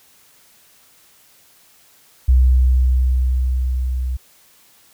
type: tone with level ramp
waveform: sine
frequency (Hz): 63.5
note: B1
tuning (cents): +49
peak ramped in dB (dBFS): -8 to -19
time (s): 2.28-4.17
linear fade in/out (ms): 10
effects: white hiss -52 dBFS RMS until 4.93 s